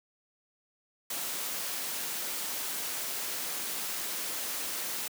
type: noise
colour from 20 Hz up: white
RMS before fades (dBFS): -35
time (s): 1.1-5.08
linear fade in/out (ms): 5
effects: high-pass 200 Hz 12 dB/octave